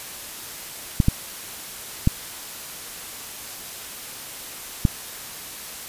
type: clicks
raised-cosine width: 5 ms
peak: -3 dBFS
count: 4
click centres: 1.002 / 1.084 / 2.074 / 4.852 s
effects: white hiss -36 dBFS RMS until 5.88 s + resampled to 32000 Hz